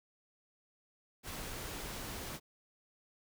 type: noise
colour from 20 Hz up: pink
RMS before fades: -43 dBFS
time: 1.23-2.4 s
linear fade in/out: 50 ms
effects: none